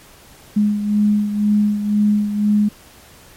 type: beating tone pair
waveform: sine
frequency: 208.1 / 210.1 Hz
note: G#3 / G#3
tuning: +4 / +20 cents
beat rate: 2 Hz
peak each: -14 / -21 dBFS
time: 0.56-2.69 s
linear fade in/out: 10 ms
effects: pink hiss -45 dBFS RMS until 3.36 s + MP3 64 kbps